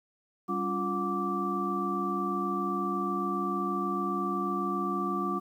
sine tone cluster, 195.1 / 281.6 / 349.5 / 728 / 1168 Hz, G3 / C#4 / F4 / F#5 / D6, -8 / +27 / +1 / -28 / -10 cents, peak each -34 / -37 / -34 / -40 / -31 dBFS, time 0.48-5.4 s, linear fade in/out 20 ms, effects 10-bit

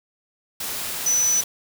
sine tone in noise, 5980 Hz, F#8, 17 cents sharp, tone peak -17 dBFS, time 1.06-1.41 s, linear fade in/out 5 ms, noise white, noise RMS -29 dBFS, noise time 0.6-1.44 s, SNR +9 dB, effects none

